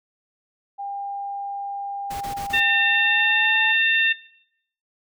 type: tone with pitch glide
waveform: sine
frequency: 800 to 862.4 Hz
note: G5 to A5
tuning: +35 to -35 cents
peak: -28 dBFS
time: 0.78-3.73 s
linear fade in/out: 20 ms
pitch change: +130 cents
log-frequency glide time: 2.84-3.61 s
type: noise bursts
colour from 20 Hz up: pink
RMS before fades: -36 dBFS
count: 4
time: 2.1-2.603 s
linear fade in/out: 10 ms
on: 110 ms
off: 21 ms
type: harmonic tone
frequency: 904 Hz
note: A5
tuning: 47 cents sharp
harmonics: 2 / 3 / 4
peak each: -20 / -21 / -25 dBFS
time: 2.53-4.13 s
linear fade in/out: 10 ms
effects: noise-tail reverb RT60 0.7 s tail -18 dB re dry